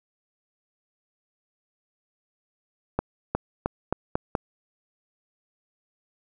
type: accelerating click train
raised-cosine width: 1 ms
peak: -9 dBFS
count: 6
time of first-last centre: 2.99-4.352 s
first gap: 360 ms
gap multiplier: 0.86
effects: none